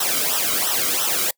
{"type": "noise with flanger", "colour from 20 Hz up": "white", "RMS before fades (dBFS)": -21, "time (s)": [0, 1.31], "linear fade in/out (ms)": 5, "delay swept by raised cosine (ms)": [0.43, 1.16], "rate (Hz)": 2.9, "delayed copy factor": -0.9, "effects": ["noise-tail reverb RT60 0.1 s tail -26 dB re dry"]}